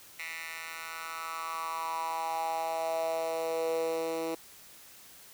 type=tone with high-pass filter sweep; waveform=10% pulse; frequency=163.3 Hz; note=E3; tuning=16 cents flat; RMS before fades=-34 dBFS; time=0.19-4.35 s; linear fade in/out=5 ms; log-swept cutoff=2000 to 380 Hz; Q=5.2; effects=white hiss -53 dBFS RMS until 5.33 s